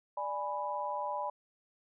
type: chord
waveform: sine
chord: G# diminished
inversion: second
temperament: equal with one note detuned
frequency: 590.4 / 830.6 / 987.8 Hz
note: D5 / G#5 / B5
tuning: +9 / 0 / 0 cents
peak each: -39 / -38 / -36 dBFS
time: 0.17-1.3 s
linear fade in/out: 5 ms
effects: none